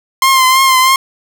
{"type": "tone with vibrato", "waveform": "sawtooth", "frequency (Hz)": 1050, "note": "C6", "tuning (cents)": 6, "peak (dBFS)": -3, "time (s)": [0.22, 0.96], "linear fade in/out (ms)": 2, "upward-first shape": "triangle", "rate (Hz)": 3.1, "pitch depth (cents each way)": 44, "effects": []}